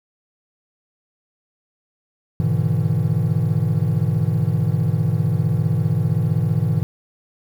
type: chord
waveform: triangle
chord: E dominant seventh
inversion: first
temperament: equal with one note detuned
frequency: 103.83 / 123.47 / 149.49 / 164.81 Hz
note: G#2 / B2 / D3 / E3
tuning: 0 / 0 / +31 / 0 cents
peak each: -20 dBFS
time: 2.4-6.83 s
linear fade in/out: 0 ms
effects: 8-bit